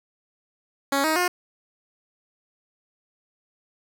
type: tone with pitch steps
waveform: 10% pulse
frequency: 277.2 / 314.8 / 357.4 Hz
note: C#4 / D#4 / F4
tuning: 0 / +20 / +40 cents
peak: -12 dBFS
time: 0.92-1.28 s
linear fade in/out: 5 ms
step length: 120 ms
effects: none